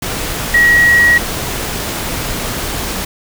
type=tone in noise; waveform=sine; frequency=1908 Hz; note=A#6; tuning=40 cents sharp; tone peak=-6 dBFS; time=0.54-1.18 s; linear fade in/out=5 ms; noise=pink; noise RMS=-20 dBFS; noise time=0.02-3.05 s; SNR=+11 dB; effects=none